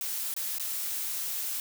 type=noise with dropouts; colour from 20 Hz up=blue; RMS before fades=-33 dBFS; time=0.01-1.6 s; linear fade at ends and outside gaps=1 ms; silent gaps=0.34-0.364 / 0.584-0.597 s; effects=none